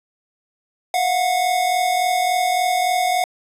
square tone pair together, 686 / 729.5 Hz, F5 / F#5, -31 / -25 cents, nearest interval minor second, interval 106 cents, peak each -25 / -18 dBFS, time 0.94-3.24 s, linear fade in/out 2 ms, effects resampled to 32000 Hz + 9-bit

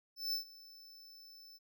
square tone with ADSR envelope, 5280 Hz, E8, 2 cents sharp, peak -33 dBFS, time 0.16-1.59 s, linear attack 170 ms, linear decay 110 ms, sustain -21 dB, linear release 31 ms, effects none

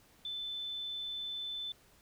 sine tone, 3520 Hz, A7, in tune, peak -37 dBFS, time 0.25-1.72 s, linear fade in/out 2 ms, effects pink hiss -64 dBFS RMS until 2.01 s

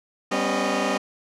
15% pulse tone cluster, 196.7 / 251.2 / 276.5 / 616 Hz, G3 / B3 / C#4 / D#5, +6 / +30 / -4 / -17 cents, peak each -21 dBFS, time 0.31-0.98 s, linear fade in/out 10 ms, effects low-pass 7000 Hz 12 dB/octave

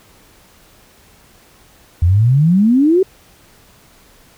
sine exponential sweep, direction up, 81.3 to 392 Hz, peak -8 dBFS, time 2.02-3.03 s, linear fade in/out 5 ms, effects pink hiss -48 dBFS RMS until 4.37 s

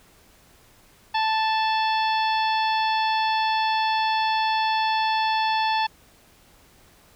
harmonic tone with a mistuned harmonic, 880 Hz, A5, in tune, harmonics 1 / 2 / 3 / 4 / 5 / 6, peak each -21 / -30 / -31 / -32 / -34 / -40 dBFS, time 1.14-5.87 s, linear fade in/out 10 ms, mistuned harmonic 4, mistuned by -39 cents, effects pink hiss -55 dBFS RMS until 7.15 s

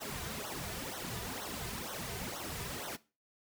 pink noise with flanger, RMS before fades -41 dBFS, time 0-2.97 s, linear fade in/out 20 ms, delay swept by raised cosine 0.41 to 3.71 ms, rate 2.1 Hz, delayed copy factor -1, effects noise-tail reverb RT60 0.3 s tail -18 dB re dry

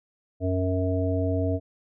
harmonic tone, 92.5 Hz, F#2, in tune, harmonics 1 / 3 / 5 / 7, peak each -25 / -28 / -31 / -30 dBFS, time 0.4-1.6 s, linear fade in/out 50 ms, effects none

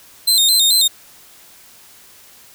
sawtooth tone with vibrato, 3888 Hz, B7, 28 cents flat, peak -8 dBFS, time 0.27-0.88 s, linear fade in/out 10 ms, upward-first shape square, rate 4.6 Hz, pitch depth 91 cents each way, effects white hiss -45 dBFS RMS until 2.54 s

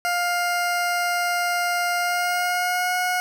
20% pulse tone with pitch glide, 704 to 725.9 Hz, F5 to F#5, +14 to -33 cents, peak -16 dBFS, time 0.05-3.2 s, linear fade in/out 0 ms, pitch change +53 cents, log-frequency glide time 1.98-2.96 s, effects none

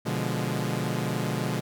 sawtooth chord, B diminished seventh, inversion none, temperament equal, 123.47 / 146.83 / 174.61 / 207.7 Hz, B2 / D3 / F3 / Ab3, 0 / 0 / 0 / 0 cents, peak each -27 / -28 / -29 / -29 dBFS, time 0.05-1.61 s, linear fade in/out 20 ms, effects none

